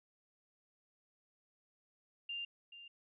sine tone with echo, 2794 Hz, F7, in tune, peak -39 dBFS, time 2.29-2.45 s, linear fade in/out 5 ms, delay 430 ms, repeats 1, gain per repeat -12 dB, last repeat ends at 2.88 s, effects none

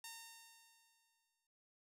5% pulse tone with exponential decay, 915 Hz, A#5, 32 cents flat, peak -36 dBFS, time 0.04-1.47 s, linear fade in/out 2 ms, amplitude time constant 310 ms, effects none

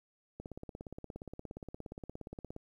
click train, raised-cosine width 2 ms, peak -30 dBFS, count 38, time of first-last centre 0.4-2.564 s, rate 17.1 Hz, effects 11-bit

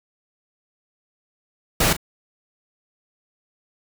pink noise with echo, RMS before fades -18 dBFS, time 1.8-1.93 s, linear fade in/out 5 ms, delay 37 ms, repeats 1, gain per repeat -12 dB, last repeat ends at 1.967 s, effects none

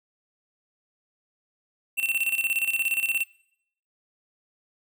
square tone with tremolo, 2700 Hz, E7, 41 cents sharp, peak -22 dBFS, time 1.97-3.24 s, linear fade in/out 20 ms, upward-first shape square, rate 17 Hz, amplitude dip 70%, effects noise-tail reverb RT60 0.7 s tail -22 dB re dry

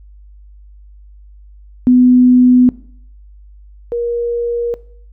sine tone pair in turn, 250 / 473.7 Hz, B3 / A#4, +21 / +28 cents, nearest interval major seventh, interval 1107 cents, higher second, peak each -5 / -15 dBFS, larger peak first, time 1.87-2.69 / 3.92-4.74 s, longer neither, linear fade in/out 0 ms, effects noise-tail reverb RT60 0.6 s tail -20 dB re dry + added 50 Hz sine -37 dBFS peak until 5.12 s

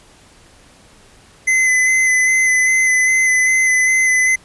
square tone with vibrato, 2034 Hz, C7, 50 cents flat, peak -12 dBFS, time 1.47-4.36 s, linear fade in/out 10 ms, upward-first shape square, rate 2.5 Hz, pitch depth 14 cents each way, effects pink hiss -47 dBFS RMS until 4.44 s + resampled to 24000 Hz

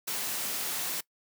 white noise, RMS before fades -33 dBFS, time 0.07-1.01 s, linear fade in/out 10 ms, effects noise-tail reverb RT60 0.1 s tail -22 dB re dry + high-pass 150 Hz 12 dB/octave

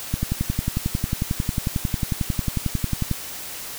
click train, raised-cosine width 5 ms, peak -9 dBFS, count 34, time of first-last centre 0.14-3.113 s, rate 11.1 Hz, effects white hiss -34 dBFS RMS until 3.78 s

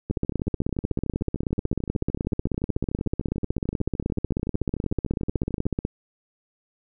two click trains, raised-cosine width 3 ms, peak -18 / -11 dBFS, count 76 / 94, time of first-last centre 0.1-5.656 / 0.11-5.851 s, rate 13.5 / 16.2 Hz, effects none

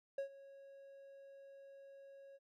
triangle tone with ADSR envelope, 550 Hz, C#5, 14 cents flat, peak -34 dBFS, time 0.18-2.39 s, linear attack 4 ms, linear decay 99 ms, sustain -19 dB, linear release 36 ms, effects none

